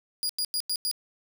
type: tone bursts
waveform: sawtooth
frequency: 4865 Hz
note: D#8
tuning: 40 cents flat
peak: -23 dBFS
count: 5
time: 0.23-0.913 s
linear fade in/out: 0 ms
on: 63 ms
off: 92 ms
effects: none